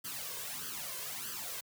white noise with flanger, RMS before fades -41 dBFS, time 0.04-1.61 s, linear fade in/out 10 ms, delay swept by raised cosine 0.64 to 1.94 ms, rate 1.6 Hz, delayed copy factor +0.75, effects high-pass 100 Hz 12 dB/octave

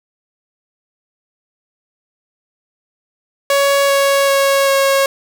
sawtooth tone with pitch steps, 559 / 555.1 / 551.3 / 547.5 Hz, C#5 / C#5 / C#5 / C#5, +14 / +2 / -10 / -22 cents, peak -7 dBFS, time 3.5-5.06 s, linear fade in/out 2 ms, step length 390 ms, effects none

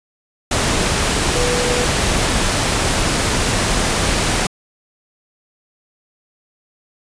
sine tone in noise, 490 Hz, B4, 14 cents flat, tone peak -19 dBFS, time 1.35-1.85 s, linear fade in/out 5 ms, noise pink, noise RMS -17 dBFS, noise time 0.51-4.47 s, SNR -5 dB, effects resampled to 22050 Hz

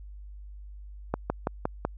slowing click train, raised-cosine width 1 ms, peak -12 dBFS, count 5, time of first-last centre 1.14-1.85 s, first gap 160 ms, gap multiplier 1.07, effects added 50 Hz sine -41 dBFS peak until 1.97 s

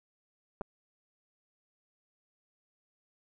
clicks, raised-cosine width 1 ms, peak -22 / -24 dBFS, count 2, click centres 0.611 / 0.616 s, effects none

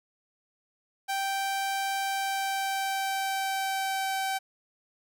sawtooth tone with pitch glide, 782 to 771.7 Hz, G5 to G5, -4 to -27 cents, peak -24 dBFS, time 1.08-4.39 s, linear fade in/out 20 ms, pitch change -23 cents, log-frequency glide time 2-4.16 s, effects none

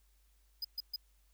square tone bursts, 4978 Hz, D#8, in tune, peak -36 dBFS, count 3, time 0.62-0.961 s, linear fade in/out 5 ms, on 27 ms, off 130 ms, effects added 50 Hz sine -66 dBFS peak until 1.33 s + white hiss -75 dBFS RMS until 1.33 s

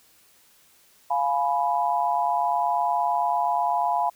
sine chord, F diminished, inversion none, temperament equal with one note detuned, 698.5 / 839.3 / 987.8 Hz, F5 / Ab5 / Cb6, 0 / +18 / 0 cents, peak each -25 dBFS, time 1.1-4.1 s, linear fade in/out 10 ms, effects white hiss -58 dBFS RMS until 4.15 s

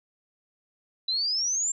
sine exponential sweep, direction up, 3951 to 7459 Hz, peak -24 dBFS, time 1.08-1.72 s, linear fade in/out 5 ms, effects none

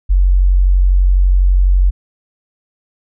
sine tone, 46.03 Hz, F#1, 8 cents flat, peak -7 dBFS, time 0.09-1.91 s, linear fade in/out 20 ms, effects none

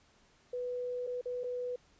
sine tone with dropouts, 494.2 Hz, B4, 1 cent sharp, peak -34 dBFS, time 0.53-1.76 s, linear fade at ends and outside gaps 5 ms, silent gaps 1.068-1.072 / 1.213-1.256 / 1.436-1.44 s, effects pink hiss -66 dBFS RMS until 1.99 s + resampled to 16000 Hz

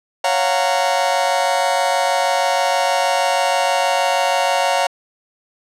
40% pulse chord, Gb major seventh, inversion second, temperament just, 555 / 693.7 / 740 / 925 Hz, Db5 / F5 / Gb5 / Bb5, +2 / -12 / 0 / -14 cents, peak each -20 dBFS, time 0.24-4.87 s, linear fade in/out 5 ms, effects low-pass 9000 Hz 12 dB/octave

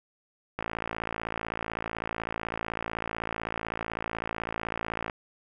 click train, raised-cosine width 0.5 ms, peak -16 dBFS, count 253, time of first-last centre 0.59-5.098 s, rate 55.9 Hz, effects none

